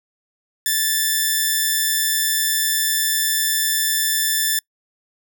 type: tone with amplitude modulation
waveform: 5% pulse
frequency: 1760 Hz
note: A6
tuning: in tune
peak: -5 dBFS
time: 0.66-4.59 s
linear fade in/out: 2 ms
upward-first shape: sine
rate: 148 Hz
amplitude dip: 30%
effects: noise-tail reverb RT60 0.1 s tail -26 dB re dry